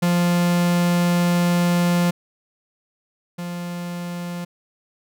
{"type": "tone pair in turn", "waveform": "45% pulse", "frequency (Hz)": [174.61, 174.61], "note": ["F3", "F3"], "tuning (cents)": [0, 0], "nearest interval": "unison", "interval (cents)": 0, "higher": "neither", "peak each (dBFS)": [-16, -27], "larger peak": "first", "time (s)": [[0.02, 2.11], [3.38, 4.45]], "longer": "first", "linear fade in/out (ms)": 10, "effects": []}